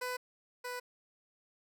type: tone pair in turn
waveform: 15% pulse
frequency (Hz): 500 / 494.8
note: B4 / B4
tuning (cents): +21 / +3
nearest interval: unison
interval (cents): 18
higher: first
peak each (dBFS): -29 / -32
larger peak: first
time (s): 0.01-0.17 / 0.64-0.8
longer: neither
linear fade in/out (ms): 10
effects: none